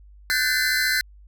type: tone cluster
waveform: square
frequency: 1497 / 1571 / 1758 / 2046 / 4127 Hz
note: F#6 / G6 / A6 / C7 / C8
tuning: +20 / +3 / -2 / -39 / -25 cents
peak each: -27 dBFS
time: 0.3-1.01 s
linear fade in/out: 0 ms
effects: added 50 Hz sine -45 dBFS peak until 1.27 s